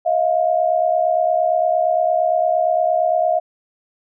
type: tone pair together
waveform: sine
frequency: 638 / 706.7 Hz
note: D#5 / F5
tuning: +43 / +20 cents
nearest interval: major second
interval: 177 cents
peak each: -17 dBFS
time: 0.05-3.4 s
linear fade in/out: 20 ms
effects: none